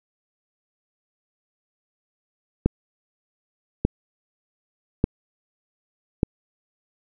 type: click train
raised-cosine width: 3 ms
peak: -4 dBFS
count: 4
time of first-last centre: 2.66-6.231 s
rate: 0.84 Hz
effects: none